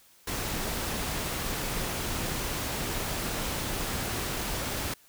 pink noise, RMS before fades -32 dBFS, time 0.27-4.94 s, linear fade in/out 5 ms, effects white hiss -59 dBFS RMS until 5.08 s

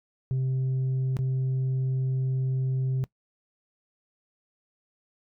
sine tone with dropouts, 130.81 Hz, C3, in tune, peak -21 dBFS, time 0.31-3.04 s, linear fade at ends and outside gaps 0 ms, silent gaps 1.168-1.189 s, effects noise-tail reverb RT60 0.1 s tail -22 dB re dry + tanh soft clip ceiling -23 dBFS

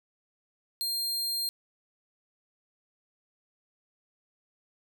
sawtooth tone, 4200 Hz, C8, 6 cents sharp, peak -26 dBFS, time 0.81-1.49 s, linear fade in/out 0 ms, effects none

